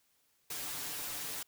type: noise with comb filter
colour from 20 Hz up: white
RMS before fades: -40 dBFS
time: 0.5-1.43 s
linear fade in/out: 5 ms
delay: 6.8 ms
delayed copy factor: +1
effects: white hiss -73 dBFS RMS until 1.47 s